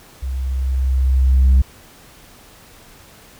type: tone with level ramp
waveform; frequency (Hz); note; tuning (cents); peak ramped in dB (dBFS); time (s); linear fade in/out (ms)
sine; 65.41; C2; 0; -21 to -5; 0.22-1.62; 10
effects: tanh soft clip ceiling -7 dBFS + pink hiss -45 dBFS RMS until 3.39 s